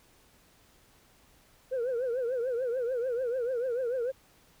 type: tone with vibrato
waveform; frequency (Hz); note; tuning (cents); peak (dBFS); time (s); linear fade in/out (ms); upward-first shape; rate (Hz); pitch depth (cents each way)
sine; 493.9; B4; 0; -26; 1.71-4.12; 20; triangle; 6.8; 150
effects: tanh soft clip ceiling -26 dBFS + pink hiss -62 dBFS RMS until 4.6 s